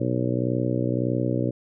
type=harmonic tone; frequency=61.74 Hz; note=B1; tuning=in tune; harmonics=2 / 3 / 4 / 5 / 6 / 7 / 8 / 9; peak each=-26 / -32 / -29 / -28 / -32 / -35 / -33 / -32 dBFS; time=0-1.51 s; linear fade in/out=10 ms; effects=none